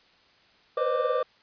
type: tone cluster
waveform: triangle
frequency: 490.5 / 508 / 529 / 612 / 1176 Hz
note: B4 / B4 / C5 / D#5 / D6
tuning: -12 / +49 / +19 / -29 / +2 cents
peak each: -28 dBFS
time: 0.77-1.23 s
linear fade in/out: 5 ms
effects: white hiss -60 dBFS RMS until 1.42 s + resampled to 11025 Hz